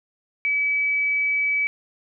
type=tone; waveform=sine; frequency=2289 Hz; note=D7; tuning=45 cents flat; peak=-19 dBFS; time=0.45-1.67 s; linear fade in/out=0 ms; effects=none